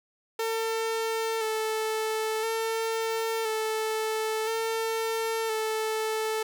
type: tone with vibrato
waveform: sawtooth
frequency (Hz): 443.9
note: A4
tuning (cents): +15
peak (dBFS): -23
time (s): 0.39-6.43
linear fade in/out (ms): 5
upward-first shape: square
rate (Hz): 0.49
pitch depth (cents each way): 23
effects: none